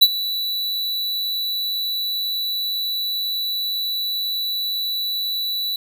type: tone with ADSR envelope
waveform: square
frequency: 3951 Hz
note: B7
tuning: in tune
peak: -6 dBFS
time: 0.01-5.76 s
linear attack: 15 ms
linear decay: 47 ms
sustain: -16 dB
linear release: 3 ms
effects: none

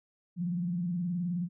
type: tone with vibrato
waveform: sine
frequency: 175.3 Hz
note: F3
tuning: 7 cents sharp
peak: -29 dBFS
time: 0.36-1.49 s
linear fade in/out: 50 ms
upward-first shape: square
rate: 19 Hz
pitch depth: 70 cents each way
effects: none

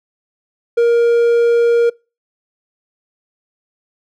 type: tone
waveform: triangle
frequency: 470 Hz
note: A#4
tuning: 14 cents sharp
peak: -7 dBFS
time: 0.77-1.9 s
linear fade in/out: 10 ms
effects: noise-tail reverb RT60 0.3 s tail -26 dB re dry

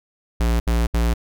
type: tone bursts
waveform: square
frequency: 57.9 Hz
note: A#1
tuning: 11 cents flat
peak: -17 dBFS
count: 3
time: 0.4-1.138 s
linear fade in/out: 5 ms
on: 200 ms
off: 69 ms
effects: none

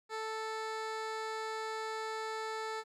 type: tone with low-pass filter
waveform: 15% pulse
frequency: 440 Hz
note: A4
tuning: in tune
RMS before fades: -39 dBFS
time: 0.09-2.84 s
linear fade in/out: 50 ms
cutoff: 6900 Hz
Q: 0.64
effects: 12-bit

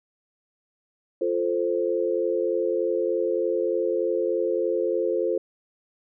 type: chord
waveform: sine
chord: F major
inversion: none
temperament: equal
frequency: 349.2 / 440 / 523.3 Hz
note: F4 / A4 / C5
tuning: 0 / 0 / 0 cents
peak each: -26 dBFS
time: 1.21-5.38 s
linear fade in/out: 5 ms
effects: none

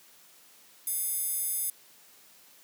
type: tone with high-pass filter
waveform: square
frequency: 714 Hz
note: F5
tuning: 38 cents sharp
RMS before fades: -31 dBFS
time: 0.87-1.7 s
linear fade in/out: 2 ms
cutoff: 11000 Hz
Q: 3
effects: white hiss -57 dBFS RMS until 2.63 s + high-pass 150 Hz 12 dB/octave

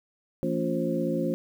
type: tone cluster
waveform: sine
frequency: 169 / 225.5 / 281.6 / 352 / 530 Hz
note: E3 / A3 / C#4 / F4 / C5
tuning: +43 / +43 / +27 / +14 / +22 cents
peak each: -31 dBFS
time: 0.43-1.34 s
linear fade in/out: 0 ms
effects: 9-bit

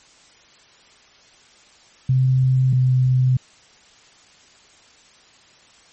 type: tone pair in turn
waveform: sine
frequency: 130 / 128.21 Hz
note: C3 / C3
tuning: -11 / -35 cents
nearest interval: unison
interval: 24 cents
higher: first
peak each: -13 dBFS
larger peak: neither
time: 2.09-2.73 / 2.73-3.37 s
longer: neither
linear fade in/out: 5 ms
effects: white hiss -51 dBFS RMS until 5.92 s + MP3 32 kbps

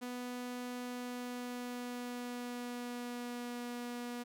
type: tone with pitch glide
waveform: sawtooth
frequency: 246.9 to 242 Hz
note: B3 to B3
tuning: 0 to -35 cents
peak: -36 dBFS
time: 0.01-4.24 s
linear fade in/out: 20 ms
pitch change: -35 cents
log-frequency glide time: 0.77-3.62 s
effects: none

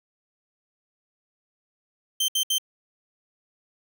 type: tone bursts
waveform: sawtooth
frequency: 3120 Hz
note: G7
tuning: 9 cents flat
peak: -18 dBFS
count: 3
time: 2.2-2.583 s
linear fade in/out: 5 ms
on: 83 ms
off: 67 ms
effects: none

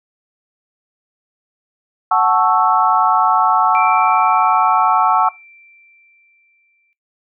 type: chord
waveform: sine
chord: F# minor seventh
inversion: none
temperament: equal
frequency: 740 / 880 / 1108.7 / 1318.5 Hz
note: F#5 / A5 / C#6 / E6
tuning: 0 / 0 / 0 / 0 cents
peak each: -16 dBFS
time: 2.11-5.29 s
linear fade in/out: 5 ms
type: tone with exponential decay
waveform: sine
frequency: 2349 Hz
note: D7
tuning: in tune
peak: -21 dBFS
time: 3.75-6.93 s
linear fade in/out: 0 ms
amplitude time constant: 690 ms
effects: noise-tail reverb RT60 0.2 s tail -20 dB re dry

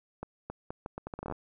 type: accelerating click train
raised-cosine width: 1 ms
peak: -23 dBFS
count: 14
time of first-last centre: 0.23-1.323 s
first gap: 270 ms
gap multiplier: 0.76
effects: none

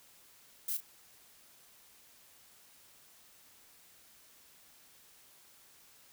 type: noise with echo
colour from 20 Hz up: violet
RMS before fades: -35 dBFS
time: 0.68-0.77 s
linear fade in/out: 5 ms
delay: 36 ms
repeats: 1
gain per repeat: -11 dB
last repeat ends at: 0.806 s
effects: white hiss -61 dBFS RMS until 6.12 s

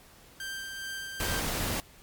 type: tone with tremolo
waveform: sawtooth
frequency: 1573 Hz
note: G6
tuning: 6 cents sharp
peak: -31 dBFS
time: 0.4-1.4 s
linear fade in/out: 2 ms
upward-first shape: sine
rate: 2.4 Hz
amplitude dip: 30%
type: noise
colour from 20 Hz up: pink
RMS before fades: -31 dBFS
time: 1.2-1.8 s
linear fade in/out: 0 ms
effects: pink hiss -55 dBFS RMS until 2.02 s + MP3 96 kbps

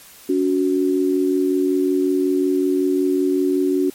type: tone pair together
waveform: sine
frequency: 283.4 / 368.8 Hz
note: C#4 / F#4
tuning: +38 / -6 cents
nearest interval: perfect fourth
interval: 456 cents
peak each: -18 dBFS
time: 0.29-3.9 s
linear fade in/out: 5 ms
effects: white hiss -44 dBFS RMS until 3.94 s + MP3 64 kbps

